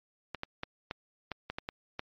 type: clicks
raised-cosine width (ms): 0.3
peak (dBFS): -19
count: 9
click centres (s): 0.347 / 0.434 / 0.634 / 0.911 / 1.317 / 1.5 / 1.585 / 1.689 / 1.994
effects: low-pass 5000 Hz 12 dB/octave + MP3 48 kbps